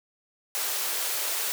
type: high-pass noise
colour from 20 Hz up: white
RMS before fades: -29 dBFS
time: 0.55-1.52 s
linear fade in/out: 0 ms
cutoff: 390 Hz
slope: 24 dB/octave
effects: none